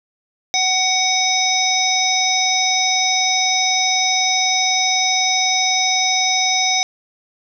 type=harmonic tone; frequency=748 Hz; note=F#5; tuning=19 cents sharp; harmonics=1 / 3 / 5 / 7 / 8; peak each=-21 / -21 / -21 / -21 / -21 dBFS; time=0.54-6.83 s; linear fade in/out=0 ms; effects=none